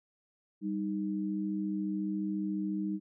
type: tone pair together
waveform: sine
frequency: 196.1 / 310.3 Hz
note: G3 / D#4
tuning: +1 / -5 cents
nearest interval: minor sixth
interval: 794 cents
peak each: -33 / -34 dBFS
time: 0.61-3 s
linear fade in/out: 50 ms
effects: none